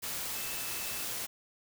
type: tone in noise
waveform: sine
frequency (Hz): 2626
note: E7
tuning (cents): -7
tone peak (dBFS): -46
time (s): 0.33-1.05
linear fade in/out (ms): 20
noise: white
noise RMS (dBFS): -37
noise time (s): 0.02-1.27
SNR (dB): -12
effects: none